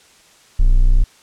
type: tone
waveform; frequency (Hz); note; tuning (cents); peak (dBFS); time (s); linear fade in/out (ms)
triangle; 30.87; B0; 0; -6; 0.59-1.04; 10
effects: white hiss -49 dBFS RMS until 1.22 s + low-pass 8000 Hz 12 dB/octave